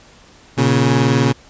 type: tone pair together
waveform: 20% pulse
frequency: 118.72 / 138.9 Hz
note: A#2 / C#3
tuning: +32 / +4 cents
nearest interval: minor third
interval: 272 cents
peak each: -10 dBFS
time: 0.57-1.33 s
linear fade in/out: 20 ms
effects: pink hiss -46 dBFS RMS until 1.49 s + resampled to 16000 Hz